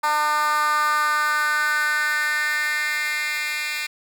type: tone with high-pass filter sweep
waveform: 10% pulse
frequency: 300.8 Hz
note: D4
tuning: 42 cents sharp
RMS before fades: -22 dBFS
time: 0.03-3.87 s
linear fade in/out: 10 ms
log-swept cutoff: 980 to 2500 Hz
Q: 3.8
effects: none